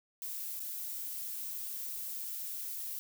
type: noise with dropouts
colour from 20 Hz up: violet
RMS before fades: -40 dBFS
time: 0.22-2.99 s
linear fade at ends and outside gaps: 0 ms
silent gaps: 0.595-0.602 s
effects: none